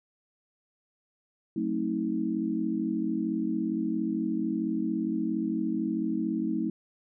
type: chord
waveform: sine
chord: F# diminished seventh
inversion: none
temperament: just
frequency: 185 / 222 / 266.4 / 319.7 Hz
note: F#3 / A3 / C4 / Eb4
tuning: 0 / +16 / +31 / +47 cents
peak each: -35 / -31 / -34 / -30 dBFS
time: 1.56-6.7 s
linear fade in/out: 5 ms
effects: none